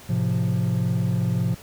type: chord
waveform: triangle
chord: F major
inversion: first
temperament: just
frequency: 109.13 / 130.96 / 174.61 Hz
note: A2 / C3 / F3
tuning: -14 / +2 / 0 cents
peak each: -22 dBFS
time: 0.09-1.55 s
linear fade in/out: 10 ms
effects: tanh soft clip ceiling -11 dBFS + pink hiss -45 dBFS RMS until 1.62 s